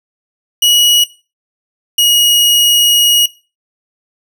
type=tone pair in turn; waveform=sawtooth; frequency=2913 / 2893 Hz; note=F#7 / F#7; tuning=-28 / -40 cents; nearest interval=unison; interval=12 cents; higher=first; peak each=-4 dBFS; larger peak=neither; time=0.62-1.04 / 1.98-3.26 s; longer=second; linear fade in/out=5 ms; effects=noise-tail reverb RT60 0.3 s tail -17 dB re dry